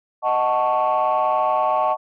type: chord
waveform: sine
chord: D# half-diminished seventh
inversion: none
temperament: equal with one note detuned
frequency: 622.3 / 743.4 / 880 / 1108.7 Hz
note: D#5 / F#5 / A5 / C#6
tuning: 0 / +8 / 0 / 0 cents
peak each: -21 dBFS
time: 0.22-1.97 s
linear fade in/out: 50 ms
effects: tanh soft clip ceiling -11 dBFS